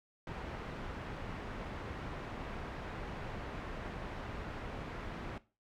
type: low-pass noise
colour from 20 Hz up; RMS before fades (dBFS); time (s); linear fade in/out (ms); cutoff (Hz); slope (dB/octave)
pink; -43; 0.27-5.38; 2; 2000; 12
effects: noise-tail reverb RT60 0.3 s tail -17 dB re dry